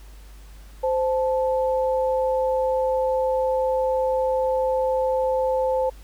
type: tone pair together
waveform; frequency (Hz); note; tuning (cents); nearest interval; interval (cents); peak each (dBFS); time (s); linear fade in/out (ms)
sine; 519.7 / 874; C5 / A5; -12 / -12; major sixth; 900; -20 / -26; 0.83-5.9; 10
effects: added 50 Hz sine -41 dBFS peak until 6.03 s + pink hiss -53 dBFS RMS until 6.03 s